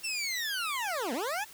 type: linear two-way sweep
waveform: 20% pulse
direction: down then up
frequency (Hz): 2740 to 214.9 to 897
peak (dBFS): -26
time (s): 0.03-1.45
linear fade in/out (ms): 20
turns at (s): 1.13
effects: white hiss -51 dBFS RMS until 1.53 s